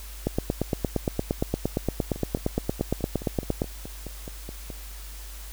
two click trains, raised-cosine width 2 ms, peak -23 / -10 dBFS, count 13 / 30, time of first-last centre 2.16-4.702 / 0.27-3.619 s, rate 4.72 / 8.66 Hz, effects added 50 Hz sine -38 dBFS peak until 5.52 s + white hiss -45 dBFS RMS until 5.52 s

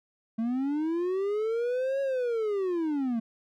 triangle linear two-way sweep, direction up then down, 220 to 554.4 to 220 Hz, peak -24 dBFS, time 0.38-3.2 s, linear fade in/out 10 ms, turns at 2.01 s, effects none

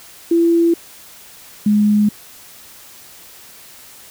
sine tone pair in turn, 336.9 / 209 Hz, E4 / G#3, +38 / +11 cents, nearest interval minor sixth, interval 827 cents, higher first, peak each -10 dBFS, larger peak neither, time 0.31-0.74 / 1.66-2.09 s, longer neither, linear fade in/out 5 ms, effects white hiss -41 dBFS RMS until 4.1 s

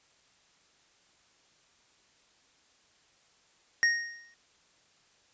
square tone with exponential decay, 1864.7 Hz, A#6, in tune, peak -20 dBFS, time 3.83-4.34 s, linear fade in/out 0 ms, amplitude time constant 110 ms, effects white hiss -65 dBFS RMS until 5.33 s + resampled to 16000 Hz

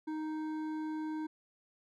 triangle tone with hard clipping, 311.1 Hz, D#4, in tune, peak -37 dBFS, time 0.07-1.27 s, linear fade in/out 10 ms, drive 13 dB, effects none

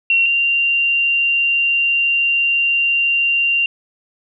sine tone pair in turn, 2736 / 2773 Hz, F7 / F7, -36 / -13 cents, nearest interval unison, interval 23 cents, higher second, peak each -11 / -13 dBFS, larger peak first, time 0.1-0.26 / 0.26-3.66 s, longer second, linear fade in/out 2 ms, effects none

